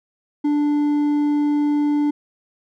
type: tone with hard clipping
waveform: triangle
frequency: 293.7 Hz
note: D4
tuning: in tune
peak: -17 dBFS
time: 0.44-2.11 s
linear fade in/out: 10 ms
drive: 7 dB
effects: none